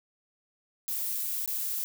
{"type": "noise with dropouts", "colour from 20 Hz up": "violet", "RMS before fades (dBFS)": -32, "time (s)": [0.88, 1.84], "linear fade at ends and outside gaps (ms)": 0, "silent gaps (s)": [1.46, 1.476], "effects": []}